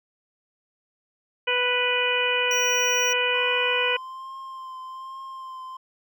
harmonic tone, 493.9 Hz, B4, in tune, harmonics 1 / 2 / 3 / 4 / 5 / 6, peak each -27 / -30 / -29 / -31 / -25 / -27 dBFS, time 1.47-3.97 s, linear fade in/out 10 ms
square tone, 5760 Hz, F#8, 47 cents flat, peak -27 dBFS, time 2.51-3.13 s, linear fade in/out 2 ms
triangle tone with vibrato, 1051 Hz, C6, 7 cents sharp, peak -33 dBFS, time 3.34-5.77 s, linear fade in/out 5 ms, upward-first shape triangle, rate 1.2 Hz, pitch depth 28 cents each way
effects none

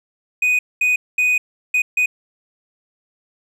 triangle tone bursts at uneven times, 2489 Hz, D#7, in tune, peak -12 dBFS, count 5, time 0.42-0.59 / 0.81-0.96 / 1.18-1.38 / 1.74-1.82 / 1.97-2.06 s, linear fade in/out 5 ms, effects none

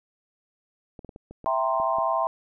clicks, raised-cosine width 2 ms, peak -28 dBFS, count 8, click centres 0.992 / 1.047 / 1.092 / 1.161 / 1.31 / 1.443 / 1.8 / 1.985 s
sine chord, C dominant seventh, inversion first, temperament equal, 659.3 / 784 / 932.3 / 1046.5 Hz, E5 / G5 / Bb5 / C6, 0 / 0 / 0 / 0 cents, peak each -26 / -29 / -29 / -26 dBFS, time 1.46-2.27 s, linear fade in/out 0 ms
effects none

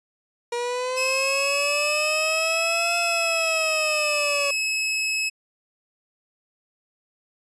30% pulse linear two-way sweep, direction up then down, 475 to 691 to 563 Hz, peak -22 dBFS, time 0.52-4.51 s, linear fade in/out 5 ms, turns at 2.97 s
sawtooth tone, 2579 Hz, E7, 39 cents flat, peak -19 dBFS, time 0.96-5.3 s, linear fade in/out 20 ms
effects resampled to 22050 Hz

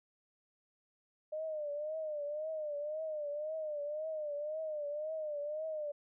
sine tone with vibrato, 607 Hz, D#5, 43 cents flat, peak -36 dBFS, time 1.32-5.92 s, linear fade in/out 10 ms, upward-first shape triangle, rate 1.9 Hz, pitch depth 98 cents each way, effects none

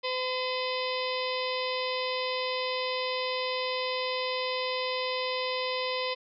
harmonic tone with a mistuned harmonic, 510 Hz, C5, 44 cents flat, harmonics 1 / 2 / 4 / 5 / 6 / 7 / 8 / 9 / 10, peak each -32 / -35 / -38 / -39 / -40 / -40 / -41 / -42 / -42 dBFS, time 0.03-6.15 s, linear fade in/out 20 ms, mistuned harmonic 9, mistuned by +72 cents, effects none

